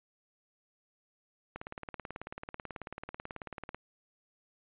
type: click train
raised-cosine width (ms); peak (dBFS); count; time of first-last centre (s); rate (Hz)
0.5; -25; 41; 1.56-3.746; 18.3
effects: resampled to 8000 Hz